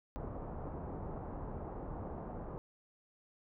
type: low-pass noise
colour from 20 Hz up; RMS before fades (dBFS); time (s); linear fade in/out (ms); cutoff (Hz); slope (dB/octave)
pink; -43; 0.16-2.58; 0; 1000; 24
effects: none